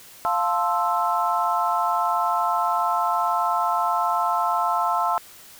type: chord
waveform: sine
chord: F major seventh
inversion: none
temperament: equal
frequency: 698.5 / 880 / 1046.5 / 1318.5 Hz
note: F5 / A5 / C6 / E6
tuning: 0 / 0 / 0 / 0 cents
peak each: -25 dBFS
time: 0.25-5.18 s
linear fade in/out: 0 ms
effects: white hiss -46 dBFS RMS until 5.59 s